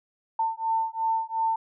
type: beating tone pair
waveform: sine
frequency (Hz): 896 / 898.8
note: A5 / A5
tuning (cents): +31 / +37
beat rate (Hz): 2.8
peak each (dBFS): -27 / -27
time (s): 0.39-1.56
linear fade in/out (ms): 5
effects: none